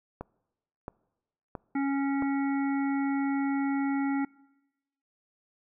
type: click train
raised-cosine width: 1 ms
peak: -22 dBFS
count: 4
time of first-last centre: 0.21-2.223 s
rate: 1.49 Hz
type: harmonic tone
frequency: 276.5 Hz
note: C#4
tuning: 4 cents flat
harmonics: 1 / 3 / 5 / 7 / 8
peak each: -26 / -36 / -40 / -43 / -44 dBFS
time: 1.75-4.25 s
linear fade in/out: 5 ms
effects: noise-tail reverb RT60 1.0 s tail -24 dB re dry

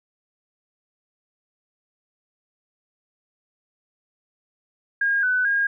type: tone with pitch steps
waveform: sine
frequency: 1624 / 1500 / 1625 Hz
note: G#6 / F#6 / G#6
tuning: -39 / +23 / -38 cents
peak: -18 dBFS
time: 5.01-5.67 s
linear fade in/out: 5 ms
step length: 220 ms
effects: none

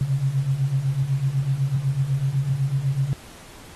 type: beating tone pair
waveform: sine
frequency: 130.6 / 138.6 Hz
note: C3 / C#3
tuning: -3 / 0 cents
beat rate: 8 Hz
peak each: -25 / -21 dBFS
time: 0.01-3.13 s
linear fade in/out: 0 ms
effects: pink hiss -45 dBFS RMS until 3.75 s + AAC 32 kbps

